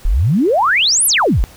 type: exponential two-way sweep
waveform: sine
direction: up then down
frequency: 33.07 to 11980 to 33.07 Hz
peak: -10 dBFS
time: 0.05-1.44 s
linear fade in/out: 0 ms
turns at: 1.06 s
effects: pink hiss -42 dBFS RMS until 1.56 s